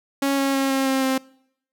sawtooth tone with pitch steps, 276.2 / 273.7 / 271.1 / 268.6 / 266.2 / 263.7 Hz, C#4 / C#4 / C#4 / C4 / C4 / C4, -6 / -22 / -38 / +46 / +30 / +14 cents, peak -15 dBFS, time 0.22-1.18 s, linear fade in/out 5 ms, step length 160 ms, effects noise-tail reverb RT60 0.7 s tail -24 dB re dry

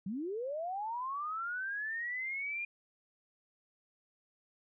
sine linear sweep, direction up, 175 to 2428 Hz, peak -35 dBFS, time 0.06-2.65 s, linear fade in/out 5 ms, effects none

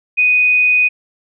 sine tone, 2489 Hz, D#7, in tune, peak -9 dBFS, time 0.17-0.89 s, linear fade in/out 20 ms, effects none

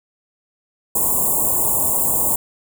white band-stop noise, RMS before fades -18 dBFS, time 0.95-2.36 s, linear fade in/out 5 ms, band 1100 to 7100 Hz, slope 96 dB/octave, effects none

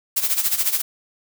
blue noise with tremolo, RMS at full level -18 dBFS, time 0.16-0.82 s, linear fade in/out 10 ms, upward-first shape sine, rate 14 Hz, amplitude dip 75%, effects none

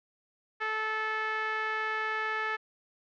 5% pulse tone with low-pass filter, 435.6 Hz, A4, 17 cents flat, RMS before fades -32 dBFS, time 0.6-2.57 s, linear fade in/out 20 ms, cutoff 1700 Hz, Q 2.5, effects none

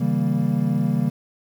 triangle chord, C# diminished seventh, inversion none, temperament equal with one note detuned, 138.59 / 160.86 / 196 / 233.1 Hz, C#3 / E3 / G3 / Bb3, 0 / -42 / 0 / 0 cents, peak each -22 dBFS, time 0-1.1 s, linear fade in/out 10 ms, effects 8-bit

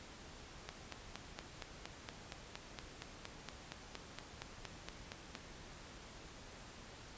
click train, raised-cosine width 0.2 ms, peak -26 dBFS, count 21, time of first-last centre 0.69-5.352 s, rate 4.29 Hz, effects pink hiss -54 dBFS RMS until 7.17 s + resampled to 16000 Hz

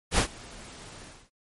pink noise with ADSR envelope, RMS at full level -21 dBFS, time 0.11-1.3 s, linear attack 72 ms, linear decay 89 ms, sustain -24 dB, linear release 270 ms, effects MP3 48 kbps

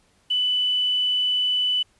sine tone with quantisation, 2988 Hz, F#7, 16 cents sharp, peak -19 dBFS, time 0.3-1.83 s, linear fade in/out 10 ms, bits 8, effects pink hiss -62 dBFS RMS until 1.99 s + resampled to 24000 Hz

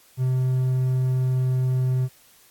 triangle tone, 128.6 Hz, C3, 30 cents flat, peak -17 dBFS, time 0.17-2.09 s, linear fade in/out 50 ms, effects white hiss -55 dBFS RMS until 2.5 s + AAC 64 kbps

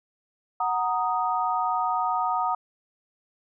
sine chord, D# minor, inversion first, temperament equal, 740 / 932.3 / 1244.5 Hz, F#5 / A#5 / D#6, 0 / 0 / 0 cents, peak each -27 dBFS, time 0.6-2.55 s, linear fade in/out 5 ms, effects none

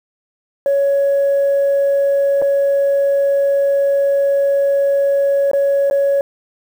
sine tone with dropouts, 558 Hz, C#5, 11 cents sharp, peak -10 dBFS, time 0.66-6.21 s, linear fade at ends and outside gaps 1 ms, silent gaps 2.417-2.422 / 5.514-5.533 / 5.9-5.91 s, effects tanh soft clip ceiling -9 dBFS + 7-bit

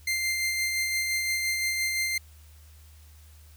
sawtooth tone with tremolo, 2093 Hz, C7, in tune, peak -21 dBFS, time 0.07-2.18 s, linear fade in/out 5 ms, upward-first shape sine, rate 5.8 Hz, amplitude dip 30%, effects added 76 Hz sine -49 dBFS peak until 3.56 s + white hiss -59 dBFS RMS until 3.56 s

